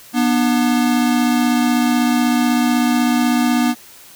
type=tone pair together; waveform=square; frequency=242.4 / 298.5 Hz; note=B3 / D4; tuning=-32 / +28 cents; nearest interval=major third; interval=360 cents; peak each=-15 / -20 dBFS; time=0.13-3.75 s; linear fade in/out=50 ms; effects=white hiss -42 dBFS RMS until 4.15 s